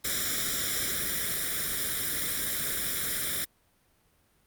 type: noise with comb filter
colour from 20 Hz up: white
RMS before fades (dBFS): -30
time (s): 0.04-3.45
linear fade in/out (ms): 10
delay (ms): 0.55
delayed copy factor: +1
effects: pink hiss -67 dBFS RMS until 4.46 s + Opus 48 kbps